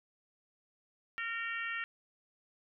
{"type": "harmonic tone with a mistuned harmonic", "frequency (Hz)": 460, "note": "A#4", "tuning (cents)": -23, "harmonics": [3, 4, 5, 6, 7], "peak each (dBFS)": [-41, -38, -43, -43, -51], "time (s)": [1.18, 1.84], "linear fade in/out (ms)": 0, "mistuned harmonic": 7, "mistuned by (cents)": -31, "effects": []}